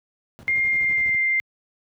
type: noise with tremolo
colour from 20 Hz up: brown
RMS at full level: -37 dBFS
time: 0.39-1.15 s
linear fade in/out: 0 ms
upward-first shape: square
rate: 12 Hz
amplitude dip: 70%
type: tone with pitch glide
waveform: sine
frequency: 2118 to 2096 Hz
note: C7 to C7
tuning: +21 to +2 cents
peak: -18 dBFS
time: 0.48-1.4 s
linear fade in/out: 0 ms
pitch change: -19 cents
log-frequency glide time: 0.65-1.13 s
effects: high-pass 80 Hz 12 dB/octave